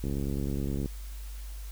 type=click train; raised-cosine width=3 ms; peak=-20 dBFS; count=58; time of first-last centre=0.04-0.859 s; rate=69.6 Hz; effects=added 50 Hz sine -37 dBFS peak until 1.71 s + white hiss -52 dBFS RMS until 1.71 s